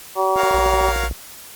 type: harmonic tone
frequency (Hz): 190.1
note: F#3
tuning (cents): +47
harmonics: 2 / 3 / 4 / 5 / 6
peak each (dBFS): -22 / -22 / -22 / -22 / -22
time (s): 0.15-0.94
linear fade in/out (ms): 50
type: chord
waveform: 15% pulse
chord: Gb major seventh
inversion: none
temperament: equal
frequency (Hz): 370 / 466.2 / 554.4 / 698.5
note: Gb4 / Bb4 / Db5 / F5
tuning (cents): 0 / 0 / 0 / 0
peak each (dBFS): -24 / -21 / -23 / -19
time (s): 0.35-1.1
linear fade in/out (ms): 50
type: click train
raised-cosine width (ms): 2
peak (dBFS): -18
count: 11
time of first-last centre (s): 0.36-1.112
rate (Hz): 13.3
type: tone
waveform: sine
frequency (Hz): 58.27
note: A#1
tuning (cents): 0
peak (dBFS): -22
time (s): 0.54-1.13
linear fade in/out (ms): 5
effects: white hiss -39 dBFS RMS until 1.55 s + Opus 48 kbps